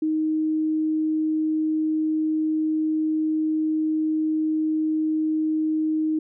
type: tone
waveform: sine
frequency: 312.4 Hz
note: D#4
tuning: 7 cents sharp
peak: -20 dBFS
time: 0.02-6.19 s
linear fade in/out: 5 ms
effects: none